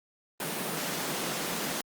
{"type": "high-pass noise", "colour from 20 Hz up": "pink", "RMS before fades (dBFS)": -33, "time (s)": [0.4, 1.81], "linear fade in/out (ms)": 2, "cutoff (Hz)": 150, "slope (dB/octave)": 48, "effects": ["Opus 32 kbps"]}